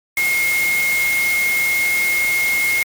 sine tone in noise, 2149 Hz, C7, 46 cents sharp, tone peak -15 dBFS, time 0.17-2.83 s, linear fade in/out 2 ms, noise white, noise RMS -25 dBFS, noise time 0.17-2.83 s, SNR +7 dB, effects MP3 96 kbps

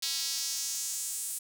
square tone with high-pass filter sweep, 149.1 Hz, D3, 27 cents sharp, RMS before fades -34 dBFS, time 0.02-1.39 s, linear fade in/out 10 ms, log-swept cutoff 4300 to 9100 Hz, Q 2.2, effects 9-bit

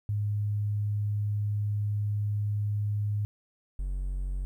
sine / triangle tone pair in turn, 103.83 / 46.41 Hz, G#2 / F#1, 0 / +6 cents, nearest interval octave + major second, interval 1394 cents, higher first, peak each -26 / -27 dBFS, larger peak first, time 0.09-3.25 / 3.79-4.45 s, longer first, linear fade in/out 0 ms, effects 11-bit

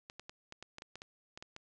clicks, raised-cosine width 0.2 ms, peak -29 dBFS, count 12, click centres 0.099 / 0.196 / 0.295 / 0.524 / 0.626 / 0.784 / 0.821 / 0.956 / 1.019 / 1.375 / 1.425 / 1.564 s, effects resampled to 22050 Hz

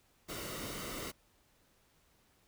pink noise with comb filter, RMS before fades -42 dBFS, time 0.28-1.12 s, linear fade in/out 20 ms, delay 1.2 ms, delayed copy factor -0.55, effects pink hiss -70 dBFS RMS until 2.47 s

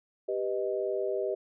sine chord, G augmented, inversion none, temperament equal, 392 / 493.9 / 622.3 Hz, G4 / B4 / D#5, 0 / 0 / 0 cents, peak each -31 / -34 / -33 dBFS, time 0.28-1.35 s, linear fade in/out 10 ms, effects none

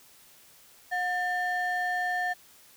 triangle ring-modulated tone, 1255 Hz, D#6, 15 cents sharp, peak -21 dBFS, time 0.91-2.34 s, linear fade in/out 20 ms, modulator 533 Hz, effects tanh soft clip ceiling -18 dBFS + white hiss -56 dBFS RMS until 2.76 s

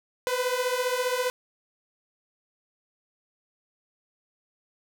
sawtooth beating tone pair, 493.9 / 508.9 Hz, B4 / C5, 0 / -48 cents, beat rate 15 Hz, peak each -24 dBFS, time 0.27-1.3 s, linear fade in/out 0 ms, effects none

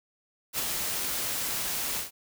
white noise with ADSR envelope, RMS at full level -28 dBFS, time 0.53-2.11 s, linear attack 52 ms, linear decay 25 ms, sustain -3 dB, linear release 130 ms, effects none

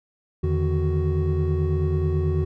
triangle tone cluster, 83.5 / 148.3 / 157.5 / 372.1 Hz, E2 / D3 / D#3 / F#4, +23 / +17 / +21 / +10 cents, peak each -20 / -25 / -27 / -25 dBFS, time 0.43-2.45 s, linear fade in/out 10 ms, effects none

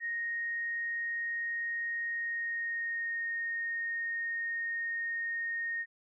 sine tone with pitch glide, 1864.7 to 1851.8 Hz, A#6 to A#6, 0 to -12 cents, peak -32 dBFS, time 0-5.86 s, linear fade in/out 50 ms, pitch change -12 cents, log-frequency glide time 2.12-3.26 s, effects none

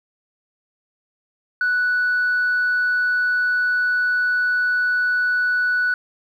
sine tone, 1480 Hz, F#6, in tune, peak -15 dBFS, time 1.61-5.94 s, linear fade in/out 2 ms, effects tanh soft clip ceiling -14 dBFS + 9-bit

